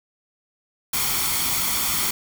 white noise with comb filter, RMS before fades -23 dBFS, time 0.93-2.11 s, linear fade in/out 5 ms, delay 0.9 ms, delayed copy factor +0.55, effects none

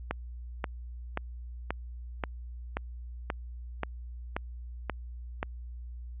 click train, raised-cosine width 0.5 ms, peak -15 dBFS, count 11, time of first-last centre 0.11-5.429 s, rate 1.88 Hz, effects added 60 Hz sine -39 dBFS peak until 6.2 s + resampled to 8000 Hz

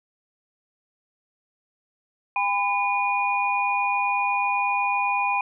sine tone cluster, 807 / 1001 / 2449 Hz, G#5 / B5 / D#7, -50 / +23 / -28 cents, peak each -25 dBFS, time 2.36-5.41 s, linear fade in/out 2 ms, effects none

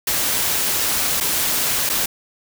white noise with dropouts, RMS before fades -20 dBFS, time 0.07-2.06 s, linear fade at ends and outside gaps 5 ms, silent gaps 1.203-1.208 / 1.893-1.897 s, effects none

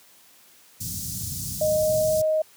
pink band-stop noise, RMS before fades -29 dBFS, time 0.8-2.22 s, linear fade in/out 10 ms, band 180 to 5400 Hz, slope 24 dB/octave
sine tone with pitch glide, 618 to 625.2 Hz, D#5 to D#5, -12 to +8 cents, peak -19 dBFS, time 1.61-2.42 s, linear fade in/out 5 ms, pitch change +20 cents, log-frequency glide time 1.74-2.13 s
effects white hiss -54 dBFS RMS until 2.56 s + high-pass 100 Hz 12 dB/octave

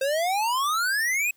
square exponential sweep, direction up, 523.3 to 2575 Hz, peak -23 dBFS, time 0.01-1.31 s, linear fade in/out 5 ms, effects white hiss -64 dBFS RMS until 1.36 s

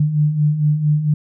sine beating tone pair, 146.83 / 151.23 Hz, D3 / D#3, 0 / -49 cents, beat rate 4.4 Hz, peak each -21 / -14 dBFS, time 0-1.14 s, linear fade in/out 5 ms, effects none

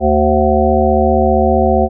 harmonic tone, 75.2 Hz, D2, 42 cents sharp, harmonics 1 / 3 / 5 / 7 / 9 / 10, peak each -16 / -16 / -16 / -16 / -16 / -16 dBFS, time 0-1.89 s, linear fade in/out 50 ms, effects none

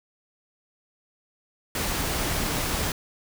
pink noise, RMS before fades -27 dBFS, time 1.75-2.92 s, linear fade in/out 2 ms, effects none

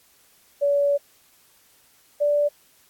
sine tone pair in turn, 570 / 584.3 Hz, C#5 / D5, +48 / -9 cents, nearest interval unison, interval 43 cents, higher second, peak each -17 dBFS, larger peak neither, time 0.61-0.98 / 2.2-2.49 s, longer first, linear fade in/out 20 ms, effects white hiss -58 dBFS RMS until 2.89 s + AAC 64 kbps

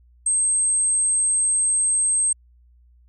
sine tone, 8372 Hz, C9, in tune, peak -17 dBFS, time 0.26-2.33 s, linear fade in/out 5 ms, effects added 60 Hz sine -51 dBFS peak until 3.08 s

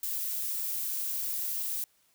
violet noise, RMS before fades -33 dBFS, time 0.03-1.84 s, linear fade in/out 2 ms, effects white hiss -68 dBFS RMS until 2.14 s

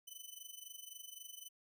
10% pulse tone with amplitude modulation, 3009 Hz, F#7, 28 cents sharp, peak -38 dBFS, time 0.07-1.49 s, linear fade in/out 10 ms, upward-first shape sine, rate 23.8 Hz, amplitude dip 80%, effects none

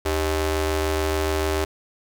sawtooth ring-modulated tone, 233.1 Hz, A#3, in tune, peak -14 dBFS, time 0.05-1.65 s, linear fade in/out 10 ms, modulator 160 Hz, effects none

